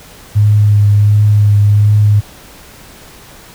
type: tone with vibrato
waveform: sine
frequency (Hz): 103.83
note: G#2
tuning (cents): 0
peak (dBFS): -5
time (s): 0.35-2.21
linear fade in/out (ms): 20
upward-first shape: triangle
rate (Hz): 1.4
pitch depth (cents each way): 22
effects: pink hiss -37 dBFS RMS until 3.54 s